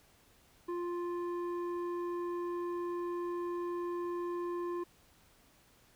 square tone with low-pass filter, 349.2 Hz, F4, in tune, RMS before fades -37 dBFS, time 0.68-4.84 s, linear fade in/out 10 ms, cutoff 1000 Hz, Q 1.4, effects pink hiss -65 dBFS RMS until 5.95 s

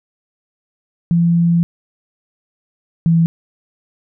sine tone pair in turn, 170 / 165.93 Hz, F3 / E3, -46 / +12 cents, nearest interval unison, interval 42 cents, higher first, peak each -10 / -9 dBFS, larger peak second, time 1.11-1.63 / 3.06-3.26 s, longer first, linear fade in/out 0 ms, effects none

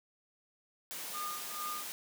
white high-pass noise, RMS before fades -42 dBFS, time 0.91-1.92 s, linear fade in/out 0 ms, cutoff 200 Hz, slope 12 dB/octave
triangle tone with tremolo, 1216 Hz, D#6, 40 cents flat, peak -35 dBFS, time 1.13-1.84 s, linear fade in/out 20 ms, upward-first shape sine, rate 2.3 Hz, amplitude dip 90%
effects none

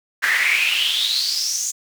brown noise with high-pass filter sweep, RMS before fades -20 dBFS, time 0.22-1.72 s, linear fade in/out 20 ms, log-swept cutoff 1700 to 6900 Hz, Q 8.5, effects none

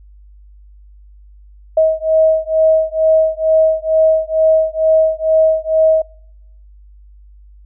sine beating tone pair, 635 / 637.2 Hz, D#5 / D#5, +35 / +41 cents, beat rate 2.2 Hz, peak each -13 dBFS, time 1.77-6.02 s, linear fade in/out 5 ms, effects noise-tail reverb RT60 0.8 s tail -26 dB re dry + added 50 Hz sine -39 dBFS peak until 7.65 s

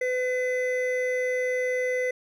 triangle tone pair together, 504.2 / 2020 Hz, B4 / B6, +36 / +39 cents, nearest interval 2 octaves, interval 2403 cents, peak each -23 / -28 dBFS, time 0.01-2.11 s, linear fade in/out 5 ms, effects none

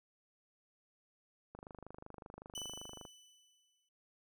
click train, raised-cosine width 1 ms, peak -35 dBFS, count 39, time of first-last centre 1.55-3.052 s, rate 25.3 Hz
25% pulse tone with exponential decay, 2992 Hz, F#7, 19 cents sharp, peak -37 dBFS, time 2.55-3.89 s, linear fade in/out 5 ms, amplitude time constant 290 ms
effects none

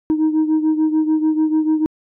sine beating tone pair, 311.1 / 317.9 Hz, D#4 / D#4, 0 / +37 cents, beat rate 6.8 Hz, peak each -13 / -18 dBFS, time 0.1-1.86 s, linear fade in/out 0 ms, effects tanh soft clip ceiling -11 dBFS

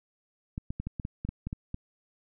clicks, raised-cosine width 5 ms, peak -21 dBFS, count 11, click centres 0.579 / 0.705 / 0.8 / 0.87 / 0.998 / 1.051 / 1.25 / 1.29 / 1.47 / 1.529 / 1.744 s, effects none

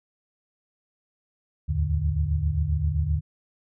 sine tone cluster, 72.7 / 80.3 / 106.9 / 148 Hz, D2 / E2 / A2 / D3, -17 / -45 / -49 / +14 cents, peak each -28 / -24 / -33 / -28 dBFS, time 1.68-3.21 s, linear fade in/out 20 ms, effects none

